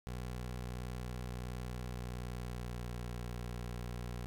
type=tone with pitch glide; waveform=20% pulse; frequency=61.5 to 60.13 Hz; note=B1 to B1; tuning=-7 to -46 cents; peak=-35 dBFS; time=0.07-4.26 s; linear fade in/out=0 ms; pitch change=-39 cents; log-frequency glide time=1.82-2.96 s; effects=none